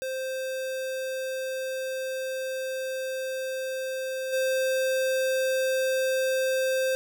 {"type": "tone with level steps", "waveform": "square", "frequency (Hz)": 523.3, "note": "C5", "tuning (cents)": 0, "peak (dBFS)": [-30, -24], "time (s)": [0.02, 6.95], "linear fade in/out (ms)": 0, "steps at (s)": 4.32, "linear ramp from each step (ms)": 20, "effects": []}